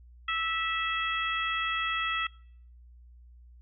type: harmonic tone with a mistuned harmonic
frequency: 657 Hz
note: E5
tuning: 6 cents flat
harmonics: 2 / 3 / 4 / 5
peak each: -31 / -33 / -34 / -35 dBFS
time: 0.28-2.27 s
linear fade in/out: 5 ms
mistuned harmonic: 3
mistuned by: -16 cents
effects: noise-tail reverb RT60 0.6 s tail -24 dB re dry + added 60 Hz sine -50 dBFS peak until 3.61 s